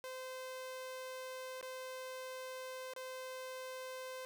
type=tone with dropouts; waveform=sawtooth; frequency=516 Hz; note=C5; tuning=24 cents flat; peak=-40 dBFS; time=0.04-4.25 s; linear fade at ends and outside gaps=0 ms; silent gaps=1.611-1.628 / 2.936-2.963 s; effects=none